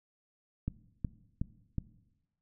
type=click train; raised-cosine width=5 ms; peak=-20 dBFS; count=4; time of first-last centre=0.68-1.783 s; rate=2.72 Hz; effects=noise-tail reverb RT60 1.0 s tail -18 dB re dry